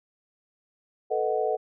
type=chord; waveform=sine; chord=B dominant seventh; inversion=third; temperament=equal; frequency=440 / 493.9 / 622.3 / 740 Hz; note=A4 / B4 / D#5 / F#5; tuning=0 / 0 / 0 / 0 cents; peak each=-27 / -30 / -30 / -29 dBFS; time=1.1-1.57 s; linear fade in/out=20 ms; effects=none